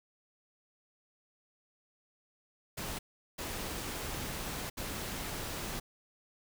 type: noise bursts at uneven times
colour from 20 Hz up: pink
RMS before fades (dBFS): -39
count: 3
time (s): 2.77-2.99 / 3.38-4.7 / 4.77-5.8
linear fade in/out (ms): 10
effects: none